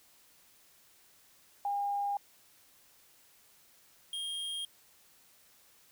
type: tone pair in turn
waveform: sine / square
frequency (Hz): 808 / 3232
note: G#5 / G#7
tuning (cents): -48 / -48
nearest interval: 2 octaves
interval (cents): 2400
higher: second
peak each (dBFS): -30 / -36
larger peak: first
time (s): 1.65-2.17 / 4.13-4.65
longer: neither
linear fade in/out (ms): 2
effects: white hiss -63 dBFS RMS until 5.91 s